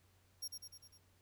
sawtooth tone with echo, 5580 Hz, F8, 2 cents flat, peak -38 dBFS, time 0.42-0.48 s, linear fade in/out 10 ms, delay 100 ms, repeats 5, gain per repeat -4 dB, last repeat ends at 0.98 s, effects added 92 Hz sine -70 dBFS peak until 1.21 s + pink hiss -73 dBFS RMS until 1.21 s

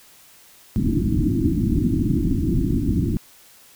white low-pass noise, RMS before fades -20 dBFS, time 0.76-3.17 s, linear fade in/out 0 ms, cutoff 340 Hz, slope 96 dB/octave, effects white hiss -50 dBFS RMS until 3.75 s

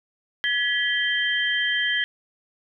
sine tone cluster, 1694 / 1950 / 3143 Hz, G#6 / B6 / G7, +34 / -23 / +4 cents, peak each -25 dBFS, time 0.44-2.04 s, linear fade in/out 0 ms, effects none

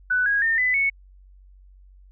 sine tone with pitch steps, 1493 / 1647 / 1817 / 2004 / 2211 Hz, F#6 / G#6 / A#6 / B6 / C#7, +15 / -15 / -45 / +25 / -5 cents, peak -18 dBFS, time 0.1-0.9 s, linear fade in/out 10 ms, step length 160 ms, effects added 47 Hz sine -47 dBFS peak until 2.11 s

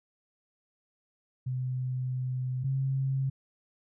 sine tone pair in turn, 127.8 / 134.32 Hz, C3 / C3, -40 / +46 cents, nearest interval minor second, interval 86 cents, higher second, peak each -29 / -26 dBFS, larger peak second, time 1.46-2.64 / 2.64-3.3 s, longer first, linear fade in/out 10 ms, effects none

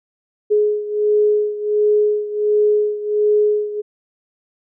sine beating tone pair, 419.6 / 421 Hz, G#4 / G#4, +18 / +24 cents, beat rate 1.4 Hz, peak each -15 / -19 dBFS, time 0.5-3.82 s, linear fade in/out 20 ms, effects none

